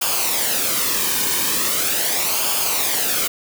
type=noise with flanger; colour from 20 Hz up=white; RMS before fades=-20 dBFS; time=0.01-3.28 s; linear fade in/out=10 ms; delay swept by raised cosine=0.51 to 1.51 ms; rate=0.4 Hz; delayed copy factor=-0.6; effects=none